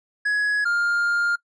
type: tone pair in turn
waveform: triangle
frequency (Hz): 1678 / 1405.7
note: G#6 / F6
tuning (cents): +17 / +11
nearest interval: minor third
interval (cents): 306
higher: first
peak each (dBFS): -17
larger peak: neither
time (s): 0.25-0.65 / 0.65-1.36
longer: second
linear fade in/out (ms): 10
effects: noise-tail reverb RT60 0.1 s tail -23 dB re dry + resampled to 22050 Hz